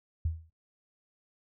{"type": "tone with exponential decay", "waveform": "sine", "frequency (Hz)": 81, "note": "E2", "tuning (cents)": -30, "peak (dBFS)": -24, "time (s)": [0.25, 0.5], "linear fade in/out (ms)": 5, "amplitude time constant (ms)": 53, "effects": ["noise-tail reverb RT60 0.3 s tail -24 dB re dry"]}